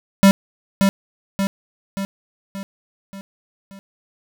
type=tone with echo; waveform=square; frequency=196 Hz; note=G3; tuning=in tune; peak=-8 dBFS; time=0.23-0.31 s; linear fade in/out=0 ms; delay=580 ms; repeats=6; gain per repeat=-5 dB; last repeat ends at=3.79 s; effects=none